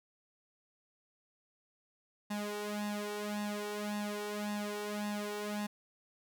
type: tone with flanger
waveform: sawtooth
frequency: 207.7 Hz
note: G#3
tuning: in tune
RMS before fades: -38 dBFS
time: 2.3-5.67 s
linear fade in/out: 10 ms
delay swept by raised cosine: 1.1 to 2.2 ms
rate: 1.8 Hz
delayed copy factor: +0.85
effects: none